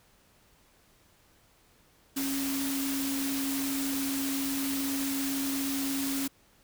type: tone in noise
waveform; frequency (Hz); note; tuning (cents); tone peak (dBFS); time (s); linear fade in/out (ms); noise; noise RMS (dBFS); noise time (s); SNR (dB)
sine; 273.7; C#4; -22; -30; 2.16-6.28; 10; white; -35; 2.16-6.28; +2
effects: pink hiss -63 dBFS RMS until 6.63 s